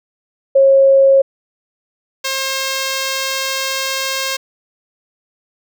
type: tone pair in turn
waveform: sine / 5% pulse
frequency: 543 / 534.6 Hz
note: C#5 / C5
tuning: -36 / +37 cents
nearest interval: unison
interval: 27 cents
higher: first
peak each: -6 dBFS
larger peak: neither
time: 0.55-1.22 / 2.24-4.37 s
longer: second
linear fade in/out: 10 ms
effects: none